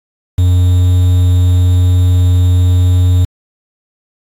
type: tone with quantisation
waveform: triangle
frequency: 90.1 Hz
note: F#2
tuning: 45 cents flat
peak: -4 dBFS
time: 0.38-3.25 s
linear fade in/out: 5 ms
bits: 5
effects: AAC 64 kbps